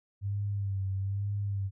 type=tone with vibrato; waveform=sine; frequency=98.9 Hz; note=G2; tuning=16 cents sharp; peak=-29 dBFS; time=0.21-1.71 s; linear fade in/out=50 ms; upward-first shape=sine; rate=1.1 Hz; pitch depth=49 cents each way; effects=none

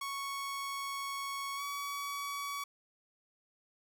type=tone with pitch glide; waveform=sawtooth; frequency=1108.7 to 1133.3 Hz; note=C#6 to C#6; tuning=0 to +38 cents; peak=-33 dBFS; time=0.01-2.64 s; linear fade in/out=5 ms; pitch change=+38 cents; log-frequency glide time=1.56-1.62 s; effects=12-bit

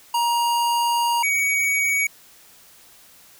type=tone pair in turn; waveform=square; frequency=944 / 2252 Hz; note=A#5 / C#7; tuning=+22 / +27 cents; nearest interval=octave + minor third; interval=1505 cents; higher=second; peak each=-19 dBFS; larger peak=neither; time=0.14-1.23 / 1.23-2.07 s; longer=first; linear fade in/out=5 ms; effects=white hiss -50 dBFS RMS until 3.39 s

